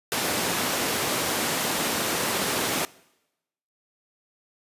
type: high-pass noise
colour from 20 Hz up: pink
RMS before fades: -26 dBFS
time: 0.12-2.85 s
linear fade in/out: 0 ms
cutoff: 220 Hz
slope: 12 dB/octave
effects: noise-tail reverb RT60 0.9 s tail -22 dB re dry + resampled to 32000 Hz